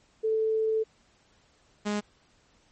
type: tone pair in turn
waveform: sine / sawtooth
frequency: 440 / 207.7 Hz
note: A4 / G#3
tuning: 0 / 0 cents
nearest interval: octave + minor second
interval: 1300 cents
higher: first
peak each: -23 dBFS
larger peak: neither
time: 0.23-0.84 / 1.85-2.01 s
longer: first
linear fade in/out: 20 ms
effects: pink hiss -64 dBFS RMS until 2.71 s + MP3 32 kbps